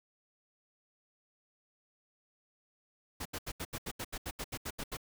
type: noise bursts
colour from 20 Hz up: pink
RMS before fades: -39 dBFS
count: 14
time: 3.2-4.971 s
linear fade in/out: 10 ms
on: 55 ms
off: 77 ms
effects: none